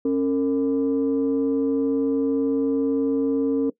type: tone pair together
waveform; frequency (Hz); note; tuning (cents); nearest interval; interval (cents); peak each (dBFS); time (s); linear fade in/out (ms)
sine; 273.8 / 455.8; C#4 / A#4; -21 / -39; major sixth; 882; -19 / -21; 0.05-3.7; 5
effects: noise-tail reverb RT60 0.1 s tail -19 dB re dry + tanh soft clip ceiling -14 dBFS